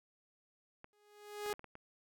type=clicks; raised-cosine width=0.5 ms; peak=-35 dBFS; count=7; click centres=0.844 / 1.462 / 1.5 / 1.538 / 1.594 / 1.643 / 1.754 s
type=tone with exponential growth; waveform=sawtooth; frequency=415.3 Hz; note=G#4; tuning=in tune; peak=-30 dBFS; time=0.93-1.53 s; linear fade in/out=0 ms; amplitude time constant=130 ms
effects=none